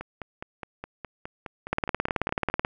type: two click trains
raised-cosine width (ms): 0.5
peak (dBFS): -20 / -9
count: 13 / 18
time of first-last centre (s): 0.01-2.5 / 1.73-2.649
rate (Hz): 4.82 / 18.5
effects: none